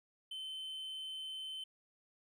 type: tone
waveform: triangle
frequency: 3071 Hz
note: G7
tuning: 36 cents flat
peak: -40 dBFS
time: 0.31-1.64 s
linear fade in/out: 5 ms
effects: none